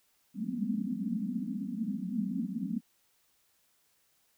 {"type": "band-pass noise", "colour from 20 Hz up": "white", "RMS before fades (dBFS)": -34, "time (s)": [0.34, 2.81], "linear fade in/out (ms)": 50, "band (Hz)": [180, 260], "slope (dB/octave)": 96, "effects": ["white hiss -71 dBFS RMS until 4.37 s"]}